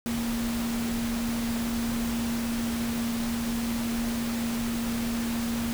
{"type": "tone in noise", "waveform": "sine", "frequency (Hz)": 233.1, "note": "A#3", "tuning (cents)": 0, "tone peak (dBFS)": -27, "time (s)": [0.06, 5.73], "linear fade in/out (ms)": 0, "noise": "pink", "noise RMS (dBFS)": -35, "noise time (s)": [0.06, 5.73], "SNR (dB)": 5, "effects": []}